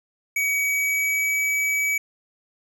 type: tone with pitch glide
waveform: square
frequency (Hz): 2264 to 2282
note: C#7 to C#7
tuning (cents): +36 to +50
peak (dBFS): -21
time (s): 0.36-1.98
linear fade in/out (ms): 5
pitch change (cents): +14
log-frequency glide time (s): 0.48-1.41
effects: none